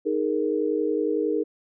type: chord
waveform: sine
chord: D# suspended fourth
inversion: none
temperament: equal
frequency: 311.1 / 415.3 / 466.2 Hz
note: D#4 / G#4 / A#4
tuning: 0 / 0 / 0 cents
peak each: -26 dBFS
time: 0.05-1.44 s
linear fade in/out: 20 ms
effects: none